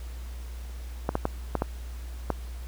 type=clicks; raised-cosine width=1 ms; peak=-11 dBFS; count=6; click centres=1.091 / 1.154 / 1.254 / 1.553 / 1.621 / 2.303 s; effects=added 60 Hz sine -35 dBFS peak until 2.67 s + pink hiss -51 dBFS RMS until 2.67 s